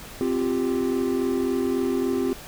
triangle chord, C suspended fourth, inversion none, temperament just, 261.6 / 348.8 / 392.4 Hz, C4 / F4 / G4, 0 / -2 / +2 cents, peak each -23 / -25 / -24 dBFS, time 0.21-2.33 s, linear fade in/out 0 ms, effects pink hiss -41 dBFS RMS until 2.47 s

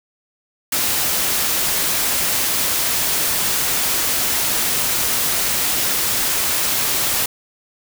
white noise, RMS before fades -19 dBFS, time 0.72-7.26 s, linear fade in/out 5 ms, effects none

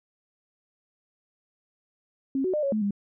sine tone with pitch steps, 269.1 / 371.8 / 603 / 554 / 215.2 / 201.6 Hz, C4 / F#4 / D5 / C#5 / A3 / G3, +49 / +8 / +46 / -1 / -38 / +49 cents, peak -23 dBFS, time 2.35-2.908 s, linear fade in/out 2 ms, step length 93 ms, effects none

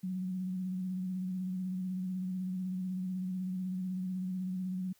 sine tone with vibrato, 185 Hz, F#3, in tune, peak -33 dBFS, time 0.03-4.93 s, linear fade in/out 10 ms, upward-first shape square, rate 16 Hz, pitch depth 26 cents each way, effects white hiss -68 dBFS RMS until 4.99 s

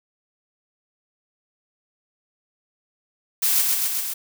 blue noise with echo, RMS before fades -20 dBFS, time 3.42-3.62 s, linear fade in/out 10 ms, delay 130 ms, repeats 4, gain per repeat -2 dB, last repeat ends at 4.14 s, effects none

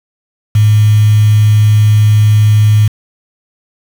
sine tone with quantisation, 106.5 Hz, G#2, 44 cents sharp, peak -4 dBFS, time 0.55-2.88 s, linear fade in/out 5 ms, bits 4, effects none

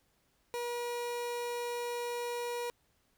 30% pulse tone, 480.2 Hz, B4, 49 cents flat, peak -32 dBFS, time 0.54-2.7 s, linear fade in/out 0 ms, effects pink hiss -73 dBFS RMS until 3.17 s

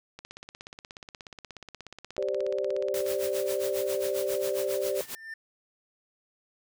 click train, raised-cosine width 0.2 ms, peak -25 dBFS, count 50, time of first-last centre 0.19-3.124 s, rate 16.7 Hz
sine chord, G suspended fourth, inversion none, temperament equal, 392 / 523.3 / 587.3 Hz, G4 / C5 / D5, 0 / 0 / 0 cents, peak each -31 dBFS, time 2.18-5.01 s, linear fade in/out 0 ms
white noise with tremolo, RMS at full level -36 dBFS, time 2.94-5.15 s, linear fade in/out 0 ms, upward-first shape sine, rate 7.4 Hz, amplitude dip 85%
triangle tone with exponential growth, 1793 Hz, A6, 32 cents sharp, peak -33 dBFS, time 4.83-5.34 s, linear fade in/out 5 ms, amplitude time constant 110 ms
effects none

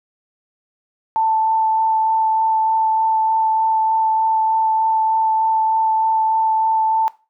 sine tone with vibrato, 884 Hz, A5, 8 cents sharp, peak -14 dBFS, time 1.16-7.08 s, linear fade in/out 0 ms, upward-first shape sine, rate 3.3 Hz, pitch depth 9 cents each way, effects noise-tail reverb RT60 0.3 s tail -18 dB re dry

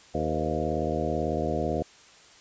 harmonic tone with a mistuned harmonic, 78 Hz, D#2, 5 cents sharp, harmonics 1 / 2 / 3 / 4 / 5 / 6 / 7 / 8 / 9, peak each -34 / -34 / -34 / -34 / -34 / -34 / -34 / -34 / -34 dBFS, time 0.14-1.83 s, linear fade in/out 10 ms, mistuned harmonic 7, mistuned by -63 cents, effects white hiss -53 dBFS RMS until 2.4 s + resampled to 16000 Hz

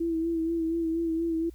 sine tone with vibrato, 329.6 Hz, E4, in tune, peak -25 dBFS, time 0-1.5 s, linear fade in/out 10 ms, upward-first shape sine, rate 4.2 Hz, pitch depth 36 cents each way, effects added 60 Hz sine -45 dBFS peak until 1.54 s + white hiss -65 dBFS RMS until 1.54 s

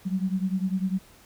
sine beating tone pair, 185 / 195 Hz, F#3 / G3, 0 / -9 cents, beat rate 10 Hz, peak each -26 / -28 dBFS, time 0.05-0.99 s, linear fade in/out 20 ms, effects pink hiss -54 dBFS RMS until 1.25 s

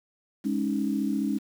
sine chord, Ab suspended fourth, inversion none, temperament just, 207.7 / 276.9 / 311.5 Hz, Ab3 / Db4 / Eb4, 0 / -2 / +2 cents, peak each -28 / -28 / -31 dBFS, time 0.44-1.39 s, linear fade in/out 20 ms, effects 8-bit

